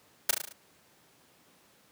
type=noise with echo; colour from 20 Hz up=white; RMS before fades=-23 dBFS; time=0.29-0.31 s; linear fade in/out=5 ms; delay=36 ms; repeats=6; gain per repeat=-4 dB; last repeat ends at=0.526 s; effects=pink hiss -62 dBFS RMS until 1.91 s + high-pass 150 Hz 12 dB/octave